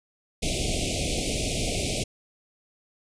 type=band-stop noise; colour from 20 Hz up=pink; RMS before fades=-27 dBFS; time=0.42-2.04 s; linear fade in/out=10 ms; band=730 to 2200 Hz; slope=96 dB/octave; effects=resampled to 22050 Hz